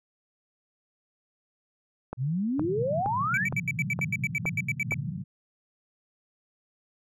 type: click train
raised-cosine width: 1 ms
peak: -19 dBFS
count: 7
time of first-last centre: 2.13-4.921 s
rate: 2.15 Hz
type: exponential sweep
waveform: sine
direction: up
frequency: 118.7 to 1975.5 Hz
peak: -25 dBFS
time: 2.17-3.48 s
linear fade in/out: 50 ms
type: band-pass noise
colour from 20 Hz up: white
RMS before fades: -34 dBFS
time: 2.58-5.24 s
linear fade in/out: 20 ms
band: 110 to 180 Hz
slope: 48 dB/octave
type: tone bursts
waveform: triangle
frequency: 2306 Hz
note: D7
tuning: 32 cents flat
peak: -23 dBFS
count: 15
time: 3.34-4.942 s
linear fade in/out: 2 ms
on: 34 ms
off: 78 ms
effects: none